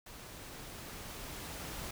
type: noise with level ramp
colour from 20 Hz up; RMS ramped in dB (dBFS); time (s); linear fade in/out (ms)
pink; -50 to -42; 0.06-1.91; 5
effects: none